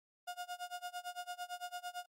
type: tone with tremolo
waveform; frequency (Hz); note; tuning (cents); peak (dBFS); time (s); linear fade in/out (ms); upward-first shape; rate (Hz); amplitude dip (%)
35% pulse; 714; F5; +38; -37; 0.27-2.06; 10; sine; 8.9; 95
effects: MP3 64 kbps